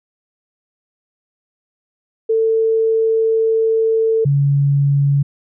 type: tone pair in turn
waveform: sine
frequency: 446.7 / 141.08 Hz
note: A4 / C#3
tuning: +26 / +31 cents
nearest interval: octave + minor sixth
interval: 1995 cents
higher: first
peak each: -12 / -11 dBFS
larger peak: second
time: 2.29-4.25 / 4.25-5.23 s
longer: first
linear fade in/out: 10 ms
effects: none